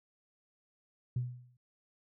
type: tone with exponential decay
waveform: sine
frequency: 123.47 Hz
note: B2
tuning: in tune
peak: -27 dBFS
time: 1.16-1.57 s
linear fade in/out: 5 ms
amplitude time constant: 88 ms
effects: tanh soft clip ceiling -25 dBFS